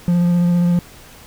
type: tone with vibrato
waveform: triangle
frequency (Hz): 174.61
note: F3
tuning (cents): 0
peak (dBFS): -10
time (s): 0.08-0.79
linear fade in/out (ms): 0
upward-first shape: square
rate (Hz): 15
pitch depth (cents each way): 11
effects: pink hiss -42 dBFS RMS until 1.26 s